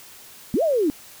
sine linear two-way sweep, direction up then down, 185 to 686 to 275 Hz, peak -17 dBFS, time 0.54-0.9 s, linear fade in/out 0 ms, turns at 0.63 s, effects white hiss -45 dBFS RMS until 1.2 s

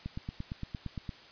click train, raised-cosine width 5 ms, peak -24 dBFS, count 10, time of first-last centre 0.06-1.092 s, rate 8.72 Hz, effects white hiss -53 dBFS RMS until 1.31 s + resampled to 11025 Hz

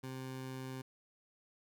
20% pulse tone, 130.81 Hz, C3, in tune, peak -37 dBFS, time 0.03-0.82 s, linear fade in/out 10 ms, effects none

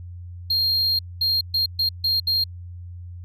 triangle tone bursts at uneven times, 4218 Hz, C8, 13 cents sharp, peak -17 dBFS, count 6, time 0.5-0.99 / 1.21-1.41 / 1.54-1.66 / 1.79-1.89 / 2.04-2.2 / 2.27-2.44 s, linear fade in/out 5 ms, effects added 88 Hz sine -34 dBFS peak until 3.24 s

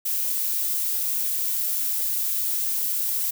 violet noise, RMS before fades -25 dBFS, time 0.05-3.31 s, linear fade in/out 10 ms, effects none

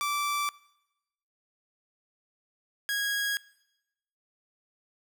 sawtooth tone pair in turn, 1165 / 1647.6 Hz, D6 / G#6, -14 / -14 cents, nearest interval tritone, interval 600 cents, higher second, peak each -24 dBFS, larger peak neither, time 0.01-0.49 / 2.89-3.37 s, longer neither, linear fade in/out 0 ms, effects noise-tail reverb RT60 0.9 s tail -21 dB re dry

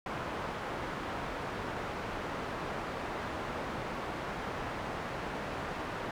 white low-pass noise, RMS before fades -38 dBFS, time 0.06-6.11 s, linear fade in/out 2 ms, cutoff 1200 Hz, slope 12 dB/octave, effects none

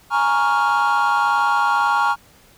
triangle chord, Bb minor seventh, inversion third, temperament equal, 830.6 / 932.3 / 1108.7 / 1396.9 Hz, Ab5 / Bb5 / Db6 / F6, 0 / 0 / 0 / 0 cents, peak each -18 dBFS, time 0.1-2.16 s, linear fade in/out 50 ms, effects tanh soft clip ceiling -8 dBFS + pink hiss -51 dBFS RMS until 2.57 s

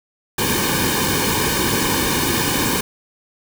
pink noise with comb filter, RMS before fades -19 dBFS, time 0.38-2.81 s, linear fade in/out 5 ms, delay 1.5 ms, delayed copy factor -0.95, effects none

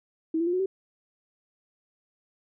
sine tone with pitch steps, 321.8 / 336.2 / 351.3 / 367.1 / 383.6 Hz, E4 / E4 / F4 / F#4 / G4, -42 / +34 / +10 / -14 / -37 cents, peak -23 dBFS, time 0.34-0.66 s, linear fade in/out 5 ms, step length 64 ms, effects none

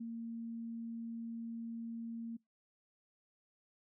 sine tone, 230 Hz, A#3, 23 cents flat, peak -40 dBFS, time 0-2.37 s, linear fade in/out 10 ms, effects noise-tail reverb RT60 0.2 s tail -26 dB re dry

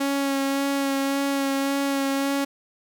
sawtooth tone with vibrato, 276 Hz, C#4, 7 cents flat, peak -18 dBFS, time 0-2.45 s, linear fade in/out 10 ms, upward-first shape sine, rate 1.8 Hz, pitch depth 16 cents each way, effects none

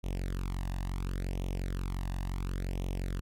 sawtooth tone with flanger, 45.69 Hz, F#1, 21 cents flat, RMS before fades -34 dBFS, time 0.03-3.21 s, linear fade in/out 20 ms, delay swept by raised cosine 0.32 to 1.11 ms, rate 0.71 Hz, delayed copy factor +0.85, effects MP3 64 kbps

